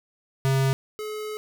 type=tone pair in turn; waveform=square; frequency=134.5 / 427 Hz; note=C3 / G#4; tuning=+48 / +48 cents; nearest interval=octave + minor sixth; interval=2000 cents; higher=second; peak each=-20 / -31 dBFS; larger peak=first; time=0.45-0.73 / 0.99-1.37 s; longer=second; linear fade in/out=0 ms; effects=none